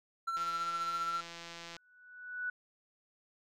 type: tone with tremolo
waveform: triangle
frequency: 1351 Hz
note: E6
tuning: 42 cents sharp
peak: -29 dBFS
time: 0.27-1.21 s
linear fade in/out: 10 ms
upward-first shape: triangle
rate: 15 Hz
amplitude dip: 50%
type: click train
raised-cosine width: 0.2 ms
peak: -29 dBFS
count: 237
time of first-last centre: 0.37-1.766 s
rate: 169 Hz
type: tone with exponential growth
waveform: sine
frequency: 1480 Hz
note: F#6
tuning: in tune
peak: -32 dBFS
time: 1.71-2.5 s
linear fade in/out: 5 ms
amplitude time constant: 170 ms
effects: none